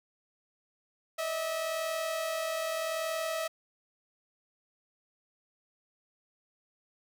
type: tone pair together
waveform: sawtooth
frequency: 606 / 646.8 Hz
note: D#5 / E5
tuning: -46 / -33 cents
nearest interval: minor second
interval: 113 cents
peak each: -36 / -28 dBFS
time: 1.18-3.48 s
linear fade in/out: 10 ms
effects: none